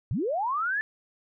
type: linear sweep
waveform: sine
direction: up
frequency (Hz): 87 to 1773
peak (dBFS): -25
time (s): 0.11-0.81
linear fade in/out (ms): 0
effects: none